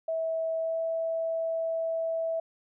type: tone with pitch glide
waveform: sine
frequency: 650 to 654.9 Hz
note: E5 to E5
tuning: -24 to -11 cents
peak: -27 dBFS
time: 0.08-2.4 s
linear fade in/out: 5 ms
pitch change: +13 cents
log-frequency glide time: 0.58-0.8 s
effects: none